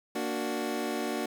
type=chord; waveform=25% pulse; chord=Bb augmented; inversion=none; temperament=equal; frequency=233.1 / 293.7 / 370 Hz; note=Bb3 / D4 / F#4; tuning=0 / 0 / 0 cents; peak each=-31 dBFS; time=0.15-1.26 s; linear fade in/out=5 ms; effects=none